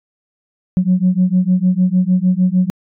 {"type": "beating tone pair", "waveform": "sine", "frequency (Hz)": [180, 186.6], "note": ["F#3", "F#3"], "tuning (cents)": [-47, 15], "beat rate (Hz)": 6.6, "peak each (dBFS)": -13, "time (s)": [0.77, 2.7], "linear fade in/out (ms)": 0, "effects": ["tanh soft clip ceiling -5 dBFS"]}